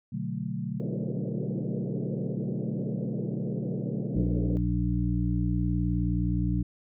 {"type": "chord", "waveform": "sine", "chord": "B minor seventh", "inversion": "none", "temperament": "equal", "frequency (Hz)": [123.47, 146.83, 185, 220], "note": ["B2", "D3", "F#3", "A3"], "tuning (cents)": [0, 0, 0, 0], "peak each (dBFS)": [-36, -35, -34, -36], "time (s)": [0.12, 4.22], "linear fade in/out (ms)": 10}
{"type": "band-pass noise", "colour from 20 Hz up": "white", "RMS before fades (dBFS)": -37, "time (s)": [0.8, 4.57], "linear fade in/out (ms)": 0, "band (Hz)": [170, 520], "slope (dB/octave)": 48}
{"type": "harmonic tone", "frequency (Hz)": 59.4, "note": "A#1", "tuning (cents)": 33, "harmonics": [1, 2, 3, 5], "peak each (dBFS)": [-29, -29, -29, -32], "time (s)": [4.15, 6.63], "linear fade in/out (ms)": 10}
{"effects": []}